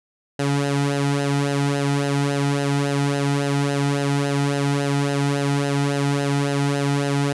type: tone with flanger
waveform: sawtooth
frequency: 141.3 Hz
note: C#3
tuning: 34 cents sharp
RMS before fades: -21 dBFS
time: 0.39-7.33 s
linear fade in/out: 5 ms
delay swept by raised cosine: 0.86 to 1.86 ms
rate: 3.6 Hz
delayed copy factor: -0.7
effects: resampled to 24000 Hz